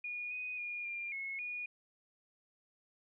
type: tone with pitch steps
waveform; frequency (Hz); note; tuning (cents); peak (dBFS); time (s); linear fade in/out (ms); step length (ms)
sine; 2444 / 2491 / 2430 / 2395 / 2180 / 2450; D#7 / D#7 / D#7 / D7 / C#7 / D#7; -32 / +1 / -42 / +33 / -29 / -27; -38; 0.04-1.66; 5; 270
effects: none